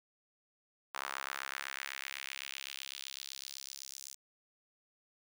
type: tone with high-pass filter sweep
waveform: sawtooth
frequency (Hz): 67.9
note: C#2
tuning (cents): -35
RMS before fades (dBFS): -44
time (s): 0.94-4.15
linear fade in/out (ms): 10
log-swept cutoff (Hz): 1100 to 6400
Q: 1.8
effects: none